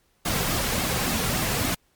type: noise with flanger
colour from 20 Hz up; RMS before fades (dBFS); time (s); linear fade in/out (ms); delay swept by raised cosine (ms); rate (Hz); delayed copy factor
pink; -25; 0.25-1.75; 10; 2 to 3.4; 3.5; -0.5
effects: pink hiss -66 dBFS RMS until 1.95 s + MP3 96 kbps